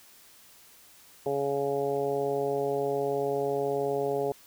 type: harmonic tone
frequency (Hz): 139.9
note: C#3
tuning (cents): +16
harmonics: 1 / 2 / 3 / 4 / 5 / 6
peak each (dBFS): -40 / -39 / -28 / -33 / -34 / -39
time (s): 1.26-4.32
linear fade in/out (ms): 2
effects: white hiss -55 dBFS RMS until 4.46 s